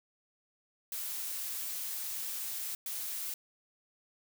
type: noise bursts at uneven times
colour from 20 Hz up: blue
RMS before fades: -38 dBFS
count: 2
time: 0.92-2.75 / 2.86-3.34 s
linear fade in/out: 2 ms
effects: none